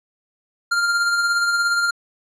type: tone with tremolo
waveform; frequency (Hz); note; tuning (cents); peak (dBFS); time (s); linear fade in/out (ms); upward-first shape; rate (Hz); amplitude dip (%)
square; 1396.9; F6; 0; -16; 0.71-1.91; 10; sine; 17; 35
effects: low-pass 8000 Hz 12 dB/octave